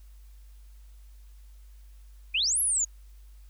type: exponential two-way sweep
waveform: sine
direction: up then down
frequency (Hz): 2387 to 11460 to 6580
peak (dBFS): -23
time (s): 2.34-2.85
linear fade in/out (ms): 10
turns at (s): 2.6
effects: added 50 Hz sine -47 dBFS peak until 3.49 s + white hiss -66 dBFS RMS until 3.49 s